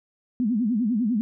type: tone with vibrato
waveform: sine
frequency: 227.9 Hz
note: A#3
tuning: 39 cents flat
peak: -20 dBFS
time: 0.4-1.21 s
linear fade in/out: 0 ms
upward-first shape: sine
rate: 10 Hz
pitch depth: 210 cents each way
effects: none